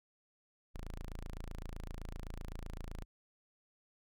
sawtooth tone, 27.82 Hz, A0, 20 cents sharp, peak -38 dBFS, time 0.74-3.05 s, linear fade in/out 20 ms, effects none

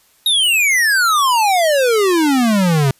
square exponential sweep, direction down, 3805 to 130.81 Hz, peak -12 dBFS, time 0.26-2.91 s, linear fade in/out 2 ms, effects white hiss -54 dBFS RMS until 2.99 s + resampled to 32000 Hz

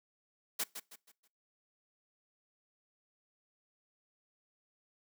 white noise with echo, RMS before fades -34 dBFS, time 0.59-0.64 s, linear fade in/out 10 ms, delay 160 ms, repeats 4, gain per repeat -9 dB, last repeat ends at 1.28 s, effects noise-tail reverb RT60 0.3 s tail -23 dB re dry + high-pass 200 Hz 12 dB/octave

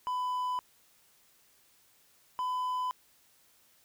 triangle tone pair in turn, 1000 / 1005.3 Hz, B5 / B5, +21 / +30 cents, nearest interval unison, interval 9 cents, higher second, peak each -28 dBFS, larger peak neither, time 0.07-0.59 / 2.39-2.91 s, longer neither, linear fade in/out 0 ms, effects white hiss -65 dBFS RMS until 3.84 s

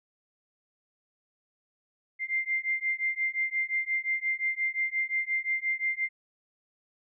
sine beating tone pair, 2093 / 2098.7 Hz, C7 / C7, 0 / +5 cents, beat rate 5.7 Hz, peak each -30 dBFS, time 2.19-6.09 s, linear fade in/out 50 ms, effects none

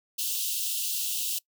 white high-pass noise, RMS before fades -30 dBFS, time 0.18-1.39 s, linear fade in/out 10 ms, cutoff 2700 Hz, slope 96 dB/octave, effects noise-tail reverb RT60 0.1 s tail -23 dB re dry

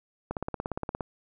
click train, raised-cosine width 1 ms, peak -17 dBFS, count 13, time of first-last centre 0.31-1.008 s, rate 17.2 Hz, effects none

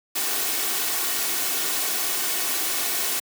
white noise with comb filter, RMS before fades -25 dBFS, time 0.15-3.2 s, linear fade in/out 10 ms, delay 2.7 ms, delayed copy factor +0.5, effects high-pass 200 Hz 12 dB/octave

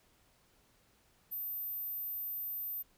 sine tone, 13830 Hz, A9, 31 cents flat, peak -35 dBFS, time 1.31-2.83 s, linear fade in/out 20 ms, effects tanh soft clip ceiling -34 dBFS + pink hiss -69 dBFS RMS until 2.97 s

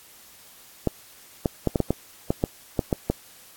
clicks, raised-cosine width 2 ms, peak -7 dBFS, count 11, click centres 0.873 / 1.458 / 1.673 / 1.758 / 1.803 / 1.906 / 2.305 / 2.439 / 2.792 / 2.928 / 3.1 s, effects white hiss -50 dBFS RMS until 3.56 s + AAC 64 kbps

